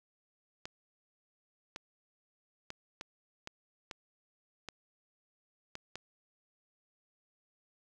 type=clicks; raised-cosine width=0.2 ms; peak=-24 dBFS; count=9; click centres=0.655 / 1.761 / 2.704 / 3.011 / 3.474 / 3.912 / 4.687 / 5.754 / 5.956 s; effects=none